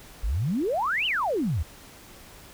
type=exponential two-way sweep; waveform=sine; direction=up then down; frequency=43.65 to 3136 to 66.5 Hz; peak=-23 dBFS; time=0.23-1.63 s; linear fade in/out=10 ms; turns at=1.06 s; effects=pink hiss -48 dBFS RMS until 2.53 s